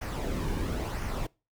brown noise with flanger, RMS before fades -32 dBFS, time 0.01-1.27 s, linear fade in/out 10 ms, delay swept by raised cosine 0.25 to 1.55 ms, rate 0.98 Hz, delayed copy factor -0.5, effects noise-tail reverb RT60 0.3 s tail -24 dB re dry

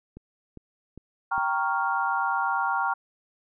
click train, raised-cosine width 3 ms, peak -29 dBFS, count 4, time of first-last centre 0.17-1.38 s, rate 2.48 Hz
sine chord, G half-diminished seventh, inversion none, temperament equal, 784 / 932.3 / 1108.7 / 1396.9 Hz, G5 / Bb5 / Db6 / F6, 0 / 0 / 0 / 0 cents, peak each -29 / -28 / -30 / -28 dBFS, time 1.31-2.94 s, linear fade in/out 10 ms
effects none

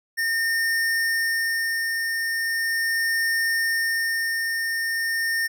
square tone with tremolo, 1822 Hz, A#6, 40 cents flat, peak -21 dBFS, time 0.17-5.48 s, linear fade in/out 20 ms, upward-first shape sine, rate 0.39 Hz, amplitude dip 30%, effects none

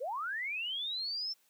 sine linear sweep, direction up, 449.9 to 5400 Hz, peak -34 dBFS, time 0-1.34 s, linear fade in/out 20 ms, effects white hiss -70 dBFS RMS until 1.49 s + high-pass 200 Hz 12 dB/octave

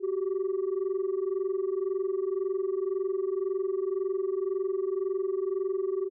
sine tone pair together, 371.9 / 393.8 Hz, F#4 / G4, +9 / +8 cents, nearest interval minor second, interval 99 cents, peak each -28 dBFS, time 0-6.1 s, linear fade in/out 50 ms, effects tanh soft clip ceiling -23 dBFS

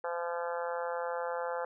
harmonic tone, 171.4 Hz, F3, 32 cents flat, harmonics 3 / 4 / 5 / 6 / 7 / 8 / 9 / 10, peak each -35 / -42 / -39 / -44 / -45 / -44 / -46 / -50 dBFS, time 0.04-1.65 s, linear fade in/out 2 ms, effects none

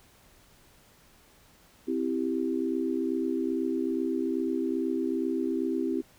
sine chord, C major, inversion none, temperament equal, 261.6 / 329.6 / 392 Hz, C4 / E4 / G4, 0 / 0 / 0 cents, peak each -30 / -30 / -32 dBFS, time 1.87-6.02 s, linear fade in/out 20 ms, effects pink hiss -59 dBFS RMS until 6.18 s

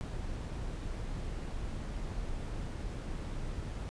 brown noise, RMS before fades -38 dBFS, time 0.01-3.89 s, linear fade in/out 0 ms, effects resampled to 22050 Hz

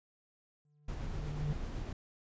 triangle tone with exponential growth, 148.3 Hz, D3, 17 cents sharp, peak -29 dBFS, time 0.65-1.53 s, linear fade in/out 2 ms, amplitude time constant 190 ms
brown noise with tremolo, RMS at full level -38 dBFS, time 0.88-1.93 s, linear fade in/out 5 ms, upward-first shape sine, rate 8.1 Hz, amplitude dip 25%
effects resampled to 16000 Hz

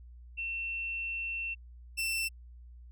sine / sawtooth tone pair in turn, 2700 / 2683 Hz, E7 / E7, +41 / +30 cents, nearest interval unison, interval 11 cents, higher first, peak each -33 / -27 dBFS, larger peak second, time 0.37-1.55 / 1.97-2.29 s, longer first, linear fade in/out 20 ms, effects added 60 Hz sine -48 dBFS peak until 2.91 s

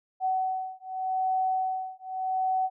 sine beating tone pair, 752 / 752.84 Hz, F#5 / F#5, +28 / +30 cents, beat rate 0.84 Hz, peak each -29 dBFS, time 0.2-2.7 s, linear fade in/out 50 ms, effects none

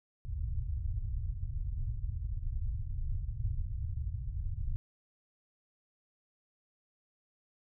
pink low-pass noise, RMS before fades -35 dBFS, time 0.25-4.76 s, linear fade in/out 0 ms, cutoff 120 Hz, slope 48 dB/octave, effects none

